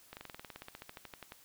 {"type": "slowing click train", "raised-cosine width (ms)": 0.3, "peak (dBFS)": -29, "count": 20, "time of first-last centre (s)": [0.13, 1.321], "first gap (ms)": 39, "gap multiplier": 1.05, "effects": ["white hiss -61 dBFS RMS until 1.44 s"]}